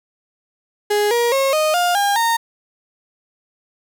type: tone with pitch steps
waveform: 35% pulse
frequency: 415.3 / 474.3 / 541.7 / 618.7 / 706.6 / 807 / 921.6 Hz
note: G#4 / A#4 / C#5 / D#5 / F5 / G#5 / A#5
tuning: 0 / +30 / -40 / -10 / +20 / -50 / -20 cents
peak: -13 dBFS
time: 0.9-2.37 s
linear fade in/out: 10 ms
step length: 210 ms
effects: none